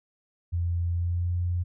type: tone with pitch glide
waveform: sine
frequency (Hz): 86.1 to 88.06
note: F2 to F2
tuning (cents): -24 to +15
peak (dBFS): -24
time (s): 0.52-1.64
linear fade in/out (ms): 20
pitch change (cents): +39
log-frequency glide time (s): 0.92-1.34
effects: none